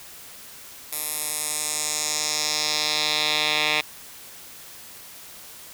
10% pulse tone with band-pass filter sweep, 151.7 Hz, D#3, 44 cents flat, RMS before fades -25 dBFS, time 0.92-3.81 s, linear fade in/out 5 ms, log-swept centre 12000 to 2900 Hz, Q 2.1, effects white hiss -43 dBFS RMS until 5.73 s

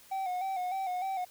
triangle tone with vibrato, 748 Hz, F#5, 19 cents sharp, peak -29 dBFS, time 0.11-1.25 s, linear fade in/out 10 ms, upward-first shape square, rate 3.3 Hz, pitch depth 52 cents each way, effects white hiss -57 dBFS RMS until 1.3 s

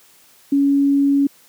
sine tone, 280 Hz, C#4, 18 cents sharp, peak -12 dBFS, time 0.52-1.27 s, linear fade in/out 5 ms, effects white hiss -51 dBFS RMS until 1.48 s + high-pass 100 Hz 12 dB/octave

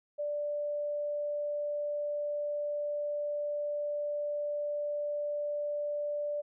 sine tone, 587.3 Hz, D5, in tune, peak -31 dBFS, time 0.18-6.42 s, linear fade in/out 20 ms, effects none

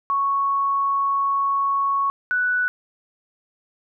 sine tone pair in turn, 1108 / 1483.2 Hz, C#6 / F#6, -1 / +4 cents, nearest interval perfect fourth, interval 505 cents, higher second, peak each -18 dBFS, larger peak neither, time 0.1-2.1 / 2.31-2.68 s, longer first, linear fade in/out 0 ms, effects none

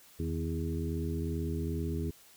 harmonic tone with a mistuned harmonic, 82.41 Hz, E2, in tune, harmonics 1 / 2 / 3 / 4 / 5, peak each -34 / -37 / -39 / -40 / -41 dBFS, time 0.19-2.11 s, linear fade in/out 10 ms, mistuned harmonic 2, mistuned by -72 cents, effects white hiss -58 dBFS RMS until 2.36 s

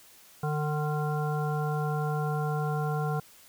harmonic tone with a mistuned harmonic, 150.4 Hz, D3, 42 cents sharp, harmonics 1 / 3 / 5 / 7 / 9, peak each -28 / -35 / -35 / -40 / -39 dBFS, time 0.43-3.2 s, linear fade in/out 5 ms, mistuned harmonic 9, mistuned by +36 cents, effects white hiss -55 dBFS RMS until 3.48 s

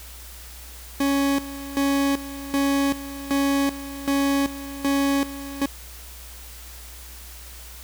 40% pulse tone with tremolo, 277.9 Hz, C#4, 4 cents sharp, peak -18 dBFS, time 1-5.66 s, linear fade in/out 5 ms, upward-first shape square, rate 1.3 Hz, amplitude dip 80%, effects added 60 Hz sine -41 dBFS peak until 7.83 s + white hiss -43 dBFS RMS until 7.83 s

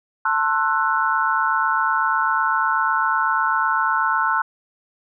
sine chord, F# half-diminished seventh, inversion first, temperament just, 888 / 1065.6 / 1332 / 1480 Hz, A5 / C6 / E6 / F#6, +16 / +31 / +18 / 0 cents, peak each -23 / -23 / -22 / -22 dBFS, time 0.25-4.42 s, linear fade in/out 5 ms, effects none

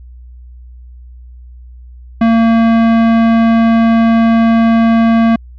sine tone with tanh clipping, 228 Hz, A#3, 38 cents flat, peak -8 dBFS, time 2.21-5.36 s, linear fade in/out 5 ms, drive 18 dB, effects added 61 Hz sine -31 dBFS peak until 5.58 s + MP3 96 kbps

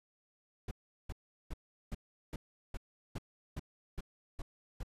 brown noise bursts, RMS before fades -39 dBFS, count 11, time 0.68-4.832 s, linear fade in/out 5 ms, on 32 ms, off 380 ms, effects resampled to 32000 Hz

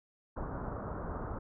pink low-pass noise, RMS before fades -39 dBFS, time 0.36-1.39 s, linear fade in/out 10 ms, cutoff 1400 Hz, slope 48 dB/octave, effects none

